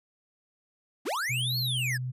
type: linear two-way sweep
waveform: square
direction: up then down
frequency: 190 to 4435 to 1582 Hz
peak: -29 dBFS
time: 1.05-1.98 s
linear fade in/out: 20 ms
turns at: 1.58 s
type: tone with pitch glide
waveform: sine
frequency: 125.8 to 126.82 Hz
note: B2 to B2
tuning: +32 to +46 cents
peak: -30 dBFS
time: 1.29-2.12 s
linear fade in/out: 20 ms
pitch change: +14 cents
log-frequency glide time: 1.55-1.78 s
effects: resampled to 32000 Hz